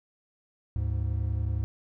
triangle tone pair together, 73.42 / 104.22 Hz, D2 / G#2, 0 / +7 cents, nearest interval tritone, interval 607 cents, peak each -27 dBFS, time 0.76-1.64 s, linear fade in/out 0 ms, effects none

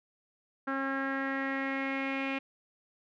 sawtooth tone with low-pass filter sweep, 270.7 Hz, C#4, 41 cents flat, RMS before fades -33 dBFS, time 0.67-2.39 s, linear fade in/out 10 ms, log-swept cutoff 1500 to 2500 Hz, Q 5.1, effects none

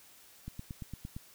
click train, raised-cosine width 5 ms, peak -28 dBFS, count 7, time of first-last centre 0.48-1.165 s, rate 8.76 Hz, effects white hiss -58 dBFS RMS until 1.34 s

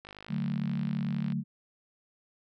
click train, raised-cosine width 0.3 ms, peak -29 dBFS, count 66, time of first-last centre 0.05-1.322 s, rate 51.1 Hz
sine chord, D major, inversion none, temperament equal, 146.83 / 185 / 220 Hz, D3 / F#3 / A3, 0 / 0 / 0 cents, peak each -33 dBFS, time 0.28-1.44 s, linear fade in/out 50 ms
effects none

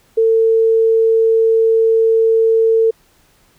sine tone, 450 Hz, A4, 39 cents sharp, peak -9 dBFS, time 0.17-2.91 s, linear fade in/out 10 ms, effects pink hiss -54 dBFS RMS until 3.58 s

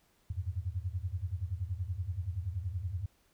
sine tone cluster, 82.2 / 92.7 / 103.3 Hz, E2 / F#2 / G#2, -4 / +4 / -9 cents, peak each -38 / -37 / -40 dBFS, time 0.3-3.06 s, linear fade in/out 5 ms, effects pink hiss -70 dBFS RMS until 3.33 s

